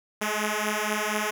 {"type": "beating tone pair", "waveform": "5% pulse", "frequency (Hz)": [210, 214.2], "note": ["G#3", "A3"], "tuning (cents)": [19, -46], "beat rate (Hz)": 4.2, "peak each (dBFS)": -17, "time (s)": [0.21, 1.31], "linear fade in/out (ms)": 10, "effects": []}